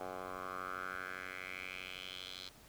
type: tone with band-pass filter sweep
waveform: 10% pulse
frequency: 92.5 Hz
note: F#2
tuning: in tune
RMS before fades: -45 dBFS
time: 0-2.49 s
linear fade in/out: 5 ms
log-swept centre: 820 to 4000 Hz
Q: 3.9
effects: pink hiss -60 dBFS RMS until 2.68 s